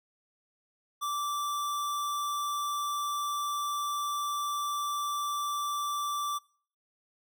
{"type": "tone", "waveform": "square", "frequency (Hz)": 1168, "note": "D6", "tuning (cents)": -10, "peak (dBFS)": -31, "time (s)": [1.01, 6.39], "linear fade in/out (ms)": 20, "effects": ["noise-tail reverb RT60 0.5 s tail -24 dB re dry"]}